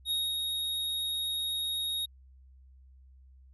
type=tone with ADSR envelope; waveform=square; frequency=3752 Hz; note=A#7; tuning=11 cents sharp; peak=-28 dBFS; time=0.05-2.06 s; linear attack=59 ms; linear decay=220 ms; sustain=-3 dB; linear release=12 ms; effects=added 65 Hz sine -53 dBFS peak until 3.53 s + resampled to 32000 Hz